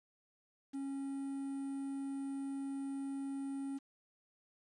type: tone with quantisation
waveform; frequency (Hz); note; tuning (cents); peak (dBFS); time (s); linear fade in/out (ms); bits
triangle; 274.4; C#4; -17; -36; 0.73-3.79; 20; 10
effects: resampled to 24000 Hz